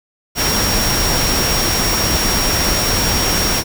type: tone in noise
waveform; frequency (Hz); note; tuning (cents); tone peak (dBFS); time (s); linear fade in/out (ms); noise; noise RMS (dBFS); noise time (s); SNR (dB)
sine; 5588; F8; 0; -19; 0.35-3.64; 50; pink; -17; 0.35-3.64; -5
effects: none